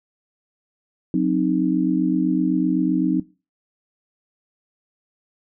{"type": "tone cluster", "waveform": "sine", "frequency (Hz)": [182.6, 261.9, 309.7], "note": ["F#3", "C4", "D#4"], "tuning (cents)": [-23, 2, -8], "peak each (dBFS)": -21, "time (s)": [1.14, 3.2], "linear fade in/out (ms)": 2, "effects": ["noise-tail reverb RT60 0.3 s tail -19 dB re dry"]}